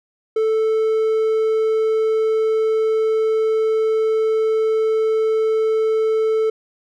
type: tone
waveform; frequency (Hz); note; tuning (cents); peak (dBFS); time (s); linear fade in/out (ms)
triangle; 440; A4; 0; -13; 0.36-6.5; 5
effects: none